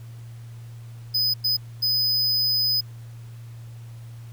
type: tone bursts at uneven times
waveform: square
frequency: 5010 Hz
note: D#8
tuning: 11 cents sharp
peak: -20 dBFS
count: 3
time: 1.14-1.34 / 1.44-1.57 / 1.82-2.81 s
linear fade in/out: 10 ms
effects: added 116 Hz sine -37 dBFS peak until 4.32 s + pink hiss -55 dBFS RMS until 4.32 s